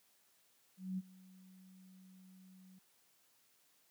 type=tone with ADSR envelope; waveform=sine; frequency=187.1 Hz; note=F#3; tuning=20 cents sharp; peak=-35 dBFS; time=0.77-2.79 s; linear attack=210 ms; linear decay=34 ms; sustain=-22 dB; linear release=8 ms; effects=white hiss -72 dBFS RMS until 3.9 s + high-pass 100 Hz 12 dB/octave